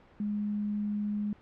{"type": "tone", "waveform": "sine", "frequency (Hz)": 207.7, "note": "G#3", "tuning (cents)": 0, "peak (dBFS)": -29, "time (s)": [0.2, 1.33], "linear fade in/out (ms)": 2, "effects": ["pink hiss -58 dBFS RMS until 1.41 s", "low-pass 2000 Hz 12 dB/octave"]}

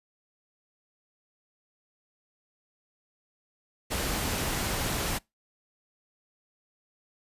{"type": "noise", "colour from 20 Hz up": "pink", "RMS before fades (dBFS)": -30, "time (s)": [3.9, 5.19], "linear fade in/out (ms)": 20, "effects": ["noise-tail reverb RT60 0.2 s tail -25 dB re dry", "resampled to 32000 Hz"]}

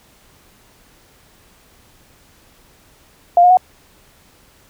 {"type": "tone with pitch steps", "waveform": "sine", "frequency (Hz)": [698.5, 717.3, 736.6], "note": ["F5", "F5", "F#5"], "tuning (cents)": [0, 46, -8], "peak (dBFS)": -6, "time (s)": [3.37, 3.571], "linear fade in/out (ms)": 2, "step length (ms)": 67, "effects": ["pink hiss -51 dBFS RMS until 4.69 s"]}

